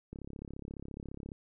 click train, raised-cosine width 3 ms, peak -30 dBFS, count 42, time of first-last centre 0.13-1.318 s, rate 34.5 Hz, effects none

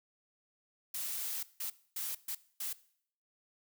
blue noise bursts at uneven times, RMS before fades -38 dBFS, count 5, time 0.94-1.43 / 1.6-1.7 / 1.96-2.15 / 2.28-2.35 / 2.6-2.73 s, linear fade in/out 5 ms, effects noise-tail reverb RT60 0.6 s tail -19 dB re dry

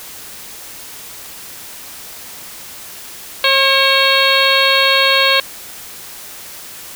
harmonic tone with a mistuned harmonic, 541 Hz, C#5, 42 cents flat, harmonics 1 / 2 / 3 / 4 / 5 / 6 / 7 / 8, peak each -18 / -18 / -18 / -18 / -18 / -18 / -18 / -18 dBFS, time 3.44-5.4 s, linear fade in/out 2 ms, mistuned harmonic 4, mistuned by +58 cents, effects white hiss -33 dBFS RMS until 6.95 s

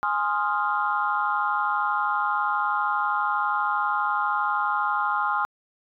sine chord, F minor seventh, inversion first, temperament equal, 830.6 / 1046.5 / 1244.5 / 1396.9 Hz, Ab5 / C6 / Eb6 / F6, 0 / 0 / 0 / 0 cents, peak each -27 dBFS, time 0.03-5.45 s, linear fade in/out 0 ms, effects tanh soft clip ceiling -11 dBFS

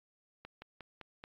slowing click train, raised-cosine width 0.3 ms, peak -30 dBFS, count 5, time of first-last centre 0.45-1.239 s, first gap 170 ms, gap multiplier 1.1, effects low-pass 4000 Hz 12 dB/octave + AAC 48 kbps

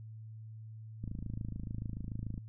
click train, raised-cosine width 5 ms, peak -27 dBFS, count 37, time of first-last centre 1.04-2.378 s, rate 26.9 Hz, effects added 110 Hz sine -45 dBFS peak until 2.48 s

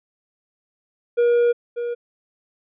triangle tone pair in turn, 476.9 / 476.9 Hz, A#4 / A#4, +39 / +39 cents, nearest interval unison, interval 0 cents, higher neither, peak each -12 / -21 dBFS, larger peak first, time 1.17-1.53 / 1.76-1.95 s, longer first, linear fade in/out 20 ms, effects resampled to 8000 Hz

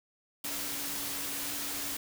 sine tone in noise, 283.9 Hz, C#4, 41 cents sharp, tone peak -47 dBFS, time 0.44-1.97 s, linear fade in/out 5 ms, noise white, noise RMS -36 dBFS, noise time 0.44-1.97 s, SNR -14 dB, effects none

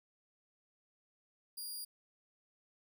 15% pulse tone, 4817 Hz, D8, 43 cents sharp, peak -35 dBFS, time 1.57-1.85 s, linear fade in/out 10 ms, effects none

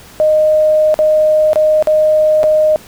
sine tone with dropouts, 617 Hz, D#5, 15 cents flat, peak -7 dBFS, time 0.2-2.76 s, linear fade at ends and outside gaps 0 ms, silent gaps 0.942-0.99 / 1.532-1.558 / 1.825-1.872 / 2.432-2.439 s, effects pink hiss -38 dBFS RMS until 2.87 s

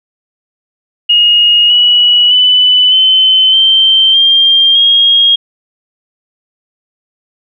sine tone with pitch steps, 2869 / 2931 / 2994 / 3059 / 3125 / 3193 / 3262 Hz, F7 / F#7 / F#7 / G7 / G7 / G7 / G#7, +46 / -17 / +20 / -43 / -6 / +31 / -32 cents, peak -4 dBFS, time 1.09-5.36 s, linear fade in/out 10 ms, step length 610 ms, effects none

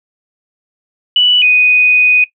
sine tone pair in turn, 2960 / 2489 Hz, F#7 / D#7, 0 / 0 cents, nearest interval minor third, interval 300 cents, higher first, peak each -6 dBFS, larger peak neither, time 1.16-1.42 / 1.42-2.24 s, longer second, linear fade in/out 2 ms, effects noise-tail reverb RT60 0.1 s tail -17 dB re dry

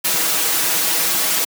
white noise with comb filter, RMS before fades -18 dBFS, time 0.04-1.45 s, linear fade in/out 10 ms, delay 6.2 ms, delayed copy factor +1, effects high-pass 200 Hz 12 dB/octave

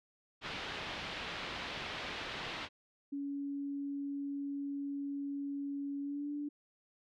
white low-pass noise, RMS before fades -42 dBFS, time 0.41-2.69 s, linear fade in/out 50 ms, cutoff 3600 Hz, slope 24 dB/octave
sine tone with pitch glide, 281.5 to 291.3 Hz, C#4 to D4, +27 to -14 cents, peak -36 dBFS, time 3.12-6.49 s, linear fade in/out 10 ms, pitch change +59 cents, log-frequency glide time 6.01-6.31 s
effects none

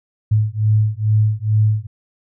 sine beating tone pair, 106.3 / 108.6 Hz, G#2 / A2, +41 / -22 cents, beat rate 2.3 Hz, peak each -16 dBFS, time 0.31-1.87 s, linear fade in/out 10 ms, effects none

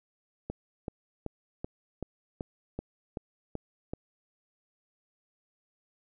click train, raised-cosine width 2 ms, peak -21 dBFS, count 10, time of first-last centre 0.5-3.935 s, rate 2.62 Hz, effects none

